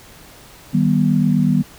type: chord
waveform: sine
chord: Eb augmented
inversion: none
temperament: just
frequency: 155.56 / 194.45 / 243.1 Hz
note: Eb3 / G3 / B3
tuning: 0 / -14 / -27 cents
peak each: -17 dBFS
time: 0.73-1.63 s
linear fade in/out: 20 ms
effects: pink hiss -43 dBFS RMS until 1.78 s